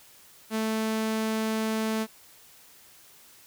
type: tone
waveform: sawtooth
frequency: 220 Hz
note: A3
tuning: in tune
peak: -22 dBFS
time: 0.5-2.07 s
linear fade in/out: 50 ms
effects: white hiss -54 dBFS RMS until 3.46 s